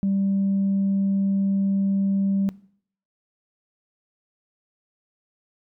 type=tone; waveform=sine; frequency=196 Hz; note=G3; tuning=in tune; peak=-18 dBFS; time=0.03-2.49 s; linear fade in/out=0 ms; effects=noise-tail reverb RT60 0.6 s tail -21 dB re dry + tanh soft clip ceiling -16 dBFS